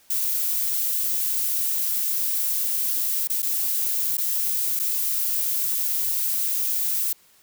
violet noise with dropouts, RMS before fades -24 dBFS, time 0.1-7.13 s, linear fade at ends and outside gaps 5 ms, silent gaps 3.274-3.298 / 3.421-3.427 / 4.171-4.18 / 4.793-4.797 s, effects white hiss -57 dBFS RMS until 7.42 s

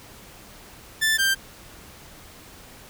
sawtooth tone pair in turn, 1762 / 1575.3 Hz, A6 / G6, +2 / +8 cents, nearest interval major second, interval 194 cents, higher first, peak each -15 dBFS, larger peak neither, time 1.01-1.18 / 1.18-1.35 s, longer neither, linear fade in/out 20 ms, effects pink hiss -46 dBFS RMS until 2.89 s

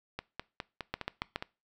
two click trains, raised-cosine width 0.3 ms, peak -16 / -20 dBFS, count 4 / 7, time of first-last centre 0.94-1.36 / 0.19-1.425 s, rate 7.15 / 4.86 Hz, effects noise-tail reverb RT60 0.3 s tail -22 dB re dry

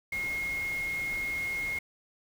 sine tone in noise, 2151 Hz, C7, 47 cents sharp, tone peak -30 dBFS, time 0.12-1.79 s, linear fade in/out 5 ms, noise pink, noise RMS -44 dBFS, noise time 0.12-1.79 s, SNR +11 dB, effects none

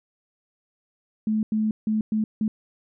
sine tone bursts at uneven times, 216.4 Hz, A3, 29 cents flat, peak -20 dBFS, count 5, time 1.27-1.43 / 1.52-1.71 / 1.87-2.01 / 2.12-2.24 / 2.41-2.48 s, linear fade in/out 2 ms, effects none

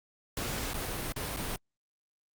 pink noise with dropouts, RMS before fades -35 dBFS, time 0.37-1.56 s, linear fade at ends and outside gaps 1 ms, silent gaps 0.734-0.742 / 1.122-1.162 / 1.363-1.37 s, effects Opus 48 kbps

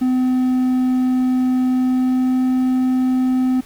triangle tone with pitch glide, 254.8 to 256.3 Hz, C4 to C4, -46 to -36 cents, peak -12 dBFS, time 0.01-3.61 s, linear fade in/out 10 ms, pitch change +10 cents, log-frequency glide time 1.7-2.44 s, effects pink hiss -45 dBFS RMS until 3.65 s

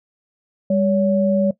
sine tone pair together, 200 / 565.7 Hz, G3 / C#5, +35 / +35 cents, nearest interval octave + tritone, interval 1800 cents, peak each -17 dBFS, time 0.7-1.51 s, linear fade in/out 5 ms, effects noise-tail reverb RT60 0.1 s tail -17 dB re dry

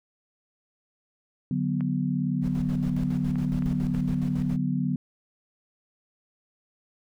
sine chord, B minor, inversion first, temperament equal, 146.83 / 185 / 246.9 Hz, D3 / F#3 / B3, 0 / 0 / 0 cents, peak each -28 dBFS, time 1.51-4.96 s, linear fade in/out 2 ms
clicks, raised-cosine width 0.5 ms, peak -27 dBFS, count 4, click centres 1.808 / 3.357 / 3.623 / 3.948 s
brown noise with tremolo, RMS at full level -35 dBFS, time 2.41-4.58 s, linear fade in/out 50 ms, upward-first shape square, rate 7.2 Hz, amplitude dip 65%
effects none

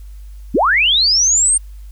sine linear sweep, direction up, 164.81 to 8870 Hz, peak -10 dBFS, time 0.54-1.58 s, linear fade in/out 10 ms, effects added 50 Hz sine -31 dBFS peak until 1.91 s + white hiss -55 dBFS RMS until 1.91 s

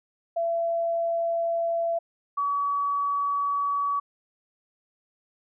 sine tone pair in turn, 673 / 1136.4 Hz, E5 / C#6, +36 / +43 cents, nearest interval major sixth, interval 907 cents, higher second, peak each -23 dBFS, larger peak neither, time 0.36-1.99 / 2.37-4 s, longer neither, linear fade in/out 10 ms, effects none

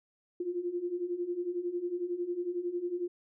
sine beating tone pair, 344.6 / 355.6 Hz, F4 / F4, -23 / +31 cents, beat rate 11 Hz, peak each -37 / -33 dBFS, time 0.4-3.08 s, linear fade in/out 5 ms, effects none

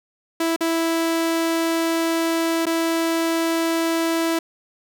sawtooth tone with dropouts, 329.6 Hz, E4, in tune, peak -15 dBFS, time 0.4-4.39 s, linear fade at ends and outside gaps 5 ms, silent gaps 0.563-0.607 / 2.656-2.665 s, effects none

